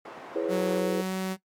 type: band-pass noise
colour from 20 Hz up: white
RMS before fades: -43 dBFS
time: 0.05-0.8 s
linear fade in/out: 5 ms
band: 290 to 1000 Hz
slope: 12 dB/octave
type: chord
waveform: sine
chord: C# minor seventh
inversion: first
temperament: just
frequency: 332.6 / 415.8 / 498.9 / 554.4 Hz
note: E4 / G#4 / B4 / C#5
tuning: +16 / +2 / +17 / 0 cents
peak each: -31 dBFS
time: 0.35-1.02 s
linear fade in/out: 10 ms
type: tone with pitch glide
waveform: sawtooth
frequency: 185 to 188.23 Hz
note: F#3 to F#3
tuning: 0 to +30 cents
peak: -24 dBFS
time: 0.48-1.37 s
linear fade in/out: 50 ms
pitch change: +30 cents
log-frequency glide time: 0.83-1.15 s
effects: noise-tail reverb RT60 0.1 s tail -17 dB re dry + MP3 96 kbps